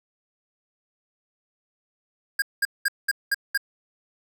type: tone bursts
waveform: square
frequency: 1619 Hz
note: G#6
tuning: 45 cents flat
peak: -20 dBFS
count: 6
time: 2.39-3.576 s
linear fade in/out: 5 ms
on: 31 ms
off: 200 ms
effects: 10-bit